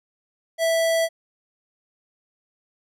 square tone, 658 Hz, E5, 3 cents flat, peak -19 dBFS, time 0.58-1.09 s, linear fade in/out 50 ms, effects resampled to 32000 Hz

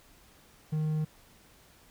triangle tone, 154.8 Hz, D#3, 9 cents flat, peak -25 dBFS, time 0.72-1.05 s, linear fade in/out 10 ms, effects pink hiss -59 dBFS RMS until 1.9 s

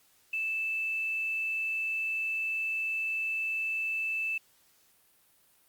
sine tone with quantisation, 2637 Hz, E7, in tune, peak -29 dBFS, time 0.33-4.38 s, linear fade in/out 5 ms, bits 9, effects white hiss -65 dBFS RMS until 5.68 s + Opus 48 kbps

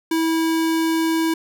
square tone, 325.2 Hz, E4, 23 cents flat, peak -18 dBFS, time 0.11-1.34 s, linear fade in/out 5 ms, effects none

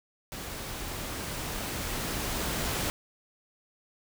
pink noise with level ramp, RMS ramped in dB -39 to -30 dBFS, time 0.32-2.9 s, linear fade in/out 0 ms, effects none

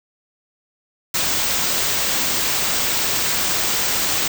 white band-stop noise, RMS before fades -20 dBFS, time 1.14-4.28 s, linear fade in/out 5 ms, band 8900 to 14000 Hz, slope 96 dB/octave, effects none

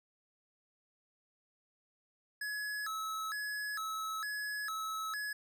square tone with vibrato, 1480 Hz, F#6, in tune, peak -37 dBFS, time 2.41-5.33 s, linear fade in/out 5 ms, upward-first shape square, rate 1.1 Hz, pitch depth 230 cents each way, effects none

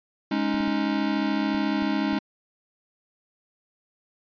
square chord, Ab suspended fourth, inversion none, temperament equal, 207.7 / 277.2 / 311.1 Hz, Ab3 / Db4 / Eb4, 0 / 0 / 0 cents, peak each -28 dBFS, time 0.31-2.19 s, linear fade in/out 5 ms
clicks, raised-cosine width 3 ms, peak -28 dBFS, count 6, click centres 0.544 / 0.605 / 0.678 / 1.547 / 1.824 / 2.13 s
effects resampled to 11025 Hz

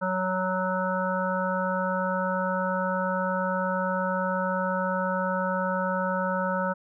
harmonic tone, 185.7 Hz, F#3, 7 cents sharp, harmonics 1 / 3 / 5 / 7 / 8, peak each -30 / -29 / -31 / -32 / -33 dBFS, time 0.01-6.74 s, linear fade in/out 20 ms, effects none

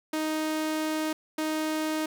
sawtooth tone pair in turn, 311.7 / 311.7 Hz, D#4 / D#4, +3 / +3 cents, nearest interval unison, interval 0 cents, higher neither, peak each -23 dBFS, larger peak neither, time 0.13-1.13 / 1.38-2.06 s, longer first, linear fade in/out 5 ms, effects none

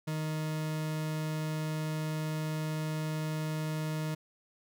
40% pulse tone, 155.56 Hz, D#3, in tune, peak -31 dBFS, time 0.07-4.15 s, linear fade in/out 10 ms, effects none

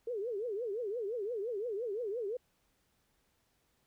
sine tone with vibrato, 440 Hz, A4, in tune, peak -34 dBFS, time 0.07-2.37 s, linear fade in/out 5 ms, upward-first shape triangle, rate 5.8 Hz, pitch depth 260 cents each way, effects pink hiss -75 dBFS RMS until 3.86 s

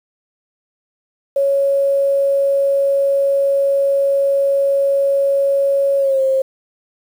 sine tone with pitch glide, 554.4 to 532.4 Hz, C#5 to C5, 0 to +30 cents, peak -12 dBFS, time 1.36-6.42 s, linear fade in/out 5 ms, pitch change -70 cents, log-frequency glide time 5.98-6.21 s, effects 7-bit

